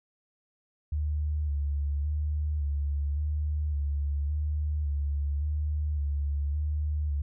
sine tone with vibrato, 73.42 Hz, D2, in tune, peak -26 dBFS, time 0.92-7.22 s, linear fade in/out 5 ms, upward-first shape square, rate 0.89 Hz, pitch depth 39 cents each way, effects none

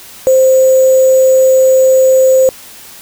sine tone with sample-and-hold, 523 Hz, C5, 1 cent flat, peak -4 dBFS, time 0.27-2.49 s, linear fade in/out 0 ms, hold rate 7350 Hz, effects white hiss -34 dBFS RMS until 3.01 s

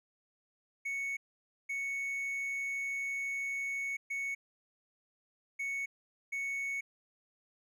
triangle tone bursts at uneven times, 2217 Hz, C#7, in tune, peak -32 dBFS, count 5, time 0.85-1.17 / 1.69-3.97 / 4.1-4.35 / 5.59-5.86 / 6.32-6.81 s, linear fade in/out 10 ms, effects none

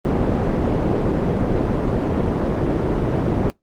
white low-pass noise, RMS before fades -19 dBFS, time 0.05-3.5 s, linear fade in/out 0 ms, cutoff 390 Hz, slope 12 dB/octave, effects noise-tail reverb RT60 0.2 s tail -25 dB re dry + Opus 24 kbps

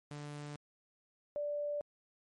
sawtooth / sine tone pair in turn, 146.83 / 585.5 Hz, D3 / D5, 0 / -5 cents, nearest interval 2 octaves, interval 2395 cents, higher second, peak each -39 / -34 dBFS, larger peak second, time 0.11-0.56 / 1.36-1.81 s, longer neither, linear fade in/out 0 ms, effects MP3 48 kbps

